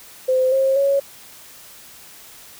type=tone with pitch steps; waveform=sine; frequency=516 / 535 / 555 Hz; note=C5 / C5 / C#5; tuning=-24 / +38 / +2 cents; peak=-14 dBFS; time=0.28-1 s; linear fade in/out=10 ms; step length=240 ms; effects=white hiss -43 dBFS RMS until 2.59 s